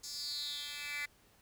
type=tone with high-pass filter sweep; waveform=10% pulse; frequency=290.8 Hz; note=D4; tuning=17 cents flat; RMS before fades=-41 dBFS; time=0.03-1.06 s; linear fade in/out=10 ms; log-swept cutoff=5800 to 2100 Hz; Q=6.6; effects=pink hiss -66 dBFS RMS until 1.41 s